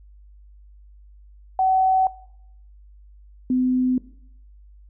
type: tone pair in turn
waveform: sine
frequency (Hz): 756 / 254.3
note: F#5 / C4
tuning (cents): +37 / -49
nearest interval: octave + perfect fifth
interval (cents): 1886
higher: first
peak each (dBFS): -16 / -17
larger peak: first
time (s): 1.59-2.07 / 3.5-3.98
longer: neither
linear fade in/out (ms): 2
effects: noise-tail reverb RT60 0.7 s tail -19 dB re dry + added 50 Hz sine -45 dBFS peak until 4.89 s